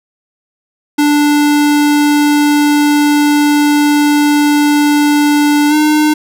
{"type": "tone with pitch glide", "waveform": "square", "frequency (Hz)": [293.7, 303.4], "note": ["D4", "D#4"], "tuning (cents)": [0, -44], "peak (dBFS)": -8, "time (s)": [0.98, 6.14], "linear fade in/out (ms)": 10, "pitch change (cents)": 56, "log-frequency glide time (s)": [5.69, 5.74], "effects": []}